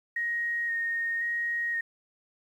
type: tone with vibrato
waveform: sine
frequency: 1864.7 Hz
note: A#6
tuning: in tune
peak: -27 dBFS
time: 0.16-1.81 s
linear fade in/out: 5 ms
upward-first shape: square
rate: 0.95 Hz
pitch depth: 13 cents each way
effects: 10-bit